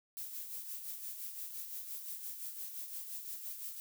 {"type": "noise with tremolo", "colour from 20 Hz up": "violet", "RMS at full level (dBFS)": -42, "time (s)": [0.17, 3.8], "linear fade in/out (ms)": 0, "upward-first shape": "sine", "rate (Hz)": 5.8, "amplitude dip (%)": 50, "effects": []}